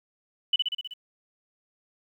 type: tone with echo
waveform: sine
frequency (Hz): 2979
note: F#7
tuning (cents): +11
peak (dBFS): -18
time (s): 0.53-0.56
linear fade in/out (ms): 5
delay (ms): 63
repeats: 6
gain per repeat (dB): -3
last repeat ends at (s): 0.938
effects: 10-bit